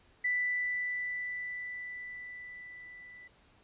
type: tone with level ramp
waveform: sine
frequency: 1981 Hz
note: B6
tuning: 5 cents sharp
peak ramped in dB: -27 to -49 dBFS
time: 0.24-3.28 s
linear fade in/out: 10 ms
effects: pink hiss -64 dBFS RMS until 3.63 s + resampled to 8000 Hz